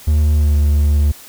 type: tone with pitch glide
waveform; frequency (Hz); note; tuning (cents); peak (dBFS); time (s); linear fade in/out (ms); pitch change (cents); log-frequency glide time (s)
triangle; 75.8 to 73.43; D#2 to D2; -45 to 0; -8; 0.07-1.12; 10; -55; 0.25-0.59
effects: white hiss -39 dBFS RMS until 1.28 s